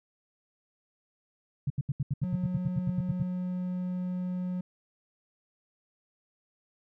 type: tone bursts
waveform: sine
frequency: 139 Hz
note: C#3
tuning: 5 cents sharp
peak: -25 dBFS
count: 15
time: 1.67-3.228 s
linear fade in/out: 5 ms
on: 32 ms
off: 77 ms
type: tone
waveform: triangle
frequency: 181.3 Hz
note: F#3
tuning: 35 cents flat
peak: -28 dBFS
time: 2.23-4.61 s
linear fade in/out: 5 ms
effects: none